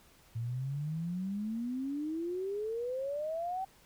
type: exponential sweep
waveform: sine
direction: up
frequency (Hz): 112.1 to 777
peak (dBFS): -33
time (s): 0.35-3.65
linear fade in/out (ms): 10
effects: pink hiss -62 dBFS RMS until 3.85 s